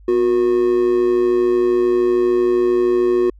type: tone with amplitude modulation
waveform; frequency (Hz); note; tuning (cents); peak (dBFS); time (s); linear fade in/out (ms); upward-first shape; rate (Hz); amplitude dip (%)
triangle; 362.9; F#4; -34; -8; 0.08-3.3; 5; sine; 113; 60
effects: added 50 Hz sine -41 dBFS peak until 3.39 s